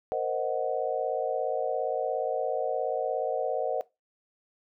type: chord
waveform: sine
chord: C half-diminished seventh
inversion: third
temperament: equal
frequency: 466.2 / 523.3 / 622.3 / 740 Hz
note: Bb4 / C5 / Eb5 / Gb5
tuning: 0 / 0 / 0 / 0 cents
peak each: -32 dBFS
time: 0.12-3.81 s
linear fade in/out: 0 ms
effects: noise-tail reverb RT60 0.2 s tail -19 dB re dry